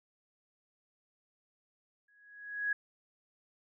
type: tone with exponential growth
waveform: sine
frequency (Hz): 1666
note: G#6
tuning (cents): +5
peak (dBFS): -27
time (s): 2.08-2.73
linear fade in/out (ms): 5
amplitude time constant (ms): 140
effects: none